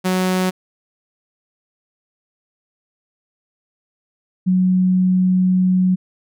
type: tone pair in turn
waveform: sawtooth / sine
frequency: 185 / 184.33 Hz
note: F#3 / F#3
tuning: 0 / -6 cents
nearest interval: unison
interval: 6 cents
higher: first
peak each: -12 dBFS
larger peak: neither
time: 0.04-0.51 / 4.46-5.96 s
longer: second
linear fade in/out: 20 ms
effects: none

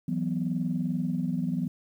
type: chord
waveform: sine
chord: E suspended second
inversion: none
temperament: just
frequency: 164.81 / 185.42 / 247.2 Hz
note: E3 / F#3 / B3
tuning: 0 / +4 / +2 cents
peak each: -30 dBFS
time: 0.08-1.68 s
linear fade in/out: 5 ms
effects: tanh soft clip ceiling -17 dBFS + 10-bit

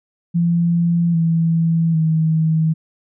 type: tone with pitch steps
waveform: sine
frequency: 170.5 / 164.88 / 159.45 Hz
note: F3 / E3 / D#3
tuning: -41 / +1 / +43 cents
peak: -13 dBFS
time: 0.34-2.74 s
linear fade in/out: 20 ms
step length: 800 ms
effects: none

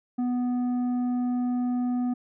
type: tone with tanh clipping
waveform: sine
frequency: 246.9 Hz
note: B3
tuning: in tune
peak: -25 dBFS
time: 0.18-2.14 s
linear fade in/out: 10 ms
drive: 7 dB
effects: none

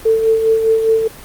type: tone with tremolo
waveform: sine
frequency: 445.9 Hz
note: A4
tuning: 23 cents sharp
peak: -8 dBFS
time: 0.05-1.08 s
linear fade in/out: 10 ms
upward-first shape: sine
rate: 4.9 Hz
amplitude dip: 50%
effects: pink hiss -36 dBFS RMS until 1.24 s + Opus 32 kbps

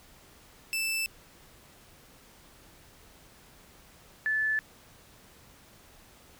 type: tone pair in turn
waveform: sawtooth / sine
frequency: 2645 / 1741.4 Hz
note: E7 / A6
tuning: +5 / -18 cents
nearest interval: perfect fifth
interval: 723 cents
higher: first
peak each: -25 dBFS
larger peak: neither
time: 0.73-1.06 / 4.26-4.59 s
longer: neither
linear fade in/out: 0 ms
effects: pink hiss -56 dBFS RMS until 6.39 s

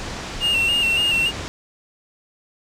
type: low-pass noise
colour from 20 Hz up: pink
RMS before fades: -31 dBFS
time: 0-1.48 s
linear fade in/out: 0 ms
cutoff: 7000 Hz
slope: 24 dB/octave
type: tone with vibrato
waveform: triangle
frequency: 2774 Hz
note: F7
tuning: 12 cents flat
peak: -15 dBFS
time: 0.4-1.32 s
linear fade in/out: 50 ms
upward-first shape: square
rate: 3.5 Hz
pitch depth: 38 cents each way
effects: none

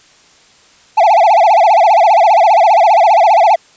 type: tone with vibrato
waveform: triangle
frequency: 763 Hz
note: G5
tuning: 47 cents flat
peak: -3 dBFS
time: 0.97-3.56 s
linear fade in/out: 10 ms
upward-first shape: sine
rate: 15 Hz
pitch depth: 260 cents each way
effects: white hiss -46 dBFS RMS until 3.76 s + resampled to 16000 Hz

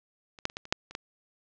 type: clicks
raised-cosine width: 0.2 ms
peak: -30 / -10 / -29 / -19 / -28 / -6 / -28 / -16 dBFS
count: 8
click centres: 0.388 / 0.454 / 0.499 / 0.569 / 0.654 / 0.725 / 0.91 / 0.951 s
effects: low-pass 7000 Hz 12 dB/octave

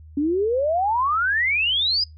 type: exponential sweep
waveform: sine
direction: up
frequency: 277.2 to 5060 Hz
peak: -18 dBFS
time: 0.17-2.04 s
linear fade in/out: 5 ms
effects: noise-tail reverb RT60 0.2 s tail -24 dB re dry + added 78 Hz sine -41 dBFS peak until 2.17 s

